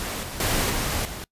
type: noise with level steps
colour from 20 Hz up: pink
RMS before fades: -30 / -34 / -23 / -26 / -35 dBFS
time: 0-1.24 s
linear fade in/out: 0 ms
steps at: 0.23 / 0.4 / 0.7 / 1.05 s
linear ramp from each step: 2 ms
effects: noise-tail reverb RT60 0.1 s tail -24 dB re dry + resampled to 32000 Hz